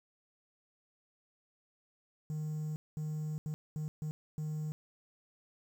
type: tone bursts at uneven times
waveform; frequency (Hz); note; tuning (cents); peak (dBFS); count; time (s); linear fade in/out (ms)
triangle; 153.5; D#3; -23; -32; 6; 2.3-2.76 / 2.97-3.38 / 3.46-3.54 / 3.76-3.88 / 4.02-4.11 / 4.38-4.72; 0
effects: tanh soft clip ceiling -28 dBFS + 10-bit